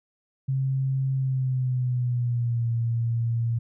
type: tone with pitch glide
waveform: sine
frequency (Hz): 133.6 to 116.31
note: C3 to A#2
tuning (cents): +36 to -3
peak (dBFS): -22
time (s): 0.48-3.59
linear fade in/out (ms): 10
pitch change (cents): -239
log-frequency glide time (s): 1.14-2.7
effects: none